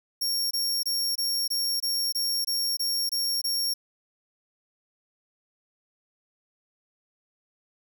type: tone bursts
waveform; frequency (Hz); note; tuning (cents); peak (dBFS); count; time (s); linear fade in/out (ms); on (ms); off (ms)
sawtooth; 5530; F8; -18; -22; 11; 0.21-3.74; 10; 300; 23
effects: none